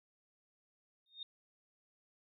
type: tone with exponential growth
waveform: sine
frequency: 3685 Hz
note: A#7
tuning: 21 cents flat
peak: -39 dBFS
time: 1.06-1.23 s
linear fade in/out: 2 ms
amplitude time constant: 36 ms
effects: none